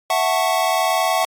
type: chord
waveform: square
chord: F# minor seventh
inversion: third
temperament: equal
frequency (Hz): 659.3 / 740 / 880 / 1108.7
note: E5 / F#5 / A5 / C#6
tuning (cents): 0 / 0 / 0 / 0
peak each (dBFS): -22 / -21 / -25 / -24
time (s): 0.1-1.25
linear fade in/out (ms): 2
effects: AAC 64 kbps